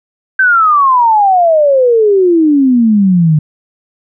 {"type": "exponential sweep", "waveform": "sine", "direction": "down", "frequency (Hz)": [1568, 148.6], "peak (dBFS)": -5, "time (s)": [0.39, 3.39], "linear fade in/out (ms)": 5, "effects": []}